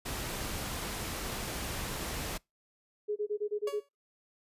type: noise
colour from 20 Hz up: pink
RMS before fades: -37 dBFS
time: 0.05-2.38 s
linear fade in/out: 10 ms
type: tone bursts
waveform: sine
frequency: 418.3 Hz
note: G#4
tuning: 12 cents sharp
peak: -29 dBFS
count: 7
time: 3.08-3.804 s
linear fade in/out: 20 ms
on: 82 ms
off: 25 ms
type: tone with exponential decay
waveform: 30% pulse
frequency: 564 Hz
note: C#5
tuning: 30 cents sharp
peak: -31 dBFS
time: 3.67-3.89 s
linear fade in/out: 5 ms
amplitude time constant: 47 ms
effects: noise-tail reverb RT60 0.2 s tail -25 dB re dry + resampled to 32000 Hz